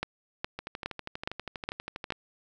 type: two click trains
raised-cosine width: 0.3 ms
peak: -20 / -14 dBFS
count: 20 / 6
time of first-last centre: 0.59-2.122 / 0.03-2.105 s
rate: 12.4 / 2.41 Hz
effects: none